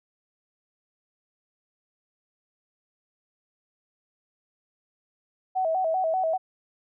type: tone with vibrato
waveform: sine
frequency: 696 Hz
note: F5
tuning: 6 cents flat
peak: -22 dBFS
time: 5.55-6.38 s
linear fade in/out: 20 ms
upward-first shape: square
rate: 5.1 Hz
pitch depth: 130 cents each way
effects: none